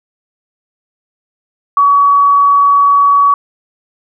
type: tone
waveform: sine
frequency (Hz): 1132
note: C#6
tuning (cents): +36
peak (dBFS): -5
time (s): 1.77-3.34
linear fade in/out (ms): 2
effects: none